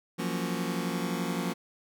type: chord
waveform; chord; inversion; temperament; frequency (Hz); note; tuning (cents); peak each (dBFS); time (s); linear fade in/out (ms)
sawtooth; Gb major seventh; third; just; 173.43 / 185 / 231.2 / 277.5; F3 / Gb3 / Bb3 / Db4; -12 / 0 / -14 / +2; -29 / -31 / -31 / -33; 0.18-1.54; 20
effects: none